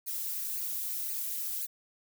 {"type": "noise with flanger", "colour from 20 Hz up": "violet", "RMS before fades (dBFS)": -35, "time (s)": [0.06, 1.67], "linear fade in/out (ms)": 20, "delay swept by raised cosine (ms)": [0.44, 4.84], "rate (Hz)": 1.9, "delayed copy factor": 0.95, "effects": []}